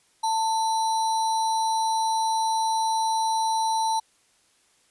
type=tone with sample-and-hold; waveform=sine; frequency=890 Hz; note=A5; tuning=20 cents sharp; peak=-21 dBFS; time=0.23-4 s; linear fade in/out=10 ms; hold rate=4900 Hz; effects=white hiss -63 dBFS RMS until 4.9 s + resampled to 24000 Hz